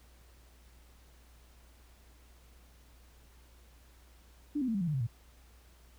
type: tone with pitch steps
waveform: sine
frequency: 293.7 / 257.2 / 225.2 / 197.16 / 172.63 / 151.15 / 132.35 / 115.88 Hz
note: D4 / C4 / A3 / G3 / F3 / D#3 / C3 / A#2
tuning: 0 / -30 / +40 / +10 / -20 / -50 / +20 / -10 cents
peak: -29 dBFS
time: 4.55-5.07 s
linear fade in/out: 10 ms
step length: 65 ms
effects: added 60 Hz sine -57 dBFS peak until 5.98 s + pink hiss -64 dBFS RMS until 5.98 s